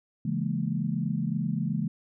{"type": "chord", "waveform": "sine", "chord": "A# half-diminished seventh", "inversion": "first", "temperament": "just", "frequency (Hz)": [139.85, 167.82, 209.8, 233.1], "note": ["C#3", "E3", "G#3", "A#3"], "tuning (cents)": [16, 31, 18, 0], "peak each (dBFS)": [-32, -30, -31, -34], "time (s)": [0.25, 1.88], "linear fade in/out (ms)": 5, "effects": []}